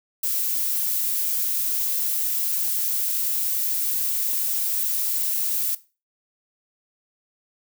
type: noise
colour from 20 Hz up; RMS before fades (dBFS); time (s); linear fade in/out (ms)
violet; -24; 0.23-5.75; 5
effects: noise-tail reverb RT60 0.3 s tail -17 dB re dry